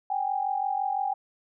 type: tone pair together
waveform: sine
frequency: 772.1 / 818 Hz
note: G5 / G#5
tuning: -26 / -26 cents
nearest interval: minor second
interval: 100 cents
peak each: -28 dBFS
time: 0.1-1.14 s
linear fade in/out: 5 ms
effects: none